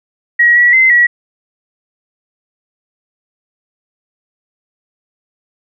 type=tone with pitch steps; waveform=sine; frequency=1904 / 1934 / 2063 / 1926 Hz; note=A#6 / B6 / C7 / B6; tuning=+36 / -37 / -25 / -44 cents; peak=-5 dBFS; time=0.39-1.07 s; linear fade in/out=10 ms; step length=170 ms; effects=none